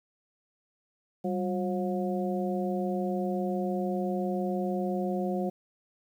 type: harmonic tone with a mistuned harmonic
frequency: 180 Hz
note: F#3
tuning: 47 cents flat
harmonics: 1 / 2 / 3 / 4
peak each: -30 / -33 / -35 / -36 dBFS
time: 1.24-5.5 s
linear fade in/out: 10 ms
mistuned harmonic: 1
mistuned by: +120 cents
effects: 10-bit